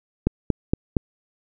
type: click train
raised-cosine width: 3 ms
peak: -5 dBFS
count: 4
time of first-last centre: 0.27-0.968 s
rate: 4.3 Hz
effects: none